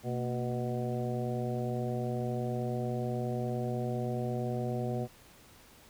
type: harmonic tone with a mistuned harmonic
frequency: 123.47 Hz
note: B2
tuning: in tune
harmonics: 1 / 2 / 3 / 4 / 5 / 6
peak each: -34 / -37 / -39 / -40 / -41 / -42 dBFS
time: 0.03-5.08 s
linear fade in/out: 50 ms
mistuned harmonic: 2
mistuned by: -100 cents
effects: pink hiss -57 dBFS RMS until 5.89 s